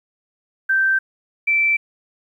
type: tone pair in turn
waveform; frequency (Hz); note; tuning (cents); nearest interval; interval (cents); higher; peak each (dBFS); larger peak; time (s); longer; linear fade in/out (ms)
sine; 1560 / 2332; G6 / D7; -9 / -13; perfect fifth; 696; second; -14; neither; 0.69-0.99 / 1.47-1.77; neither; 10
effects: 9-bit